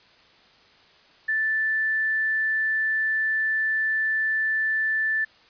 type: tone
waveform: sine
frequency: 1760 Hz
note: A6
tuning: in tune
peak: -21 dBFS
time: 1.28-5.25 s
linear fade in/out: 10 ms
effects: white hiss -55 dBFS RMS until 5.49 s + resampled to 11025 Hz